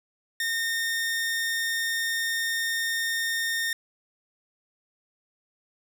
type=tone; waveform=sawtooth; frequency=1830 Hz; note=A#6; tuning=32 cents flat; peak=-22 dBFS; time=0.4-3.73 s; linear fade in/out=2 ms; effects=none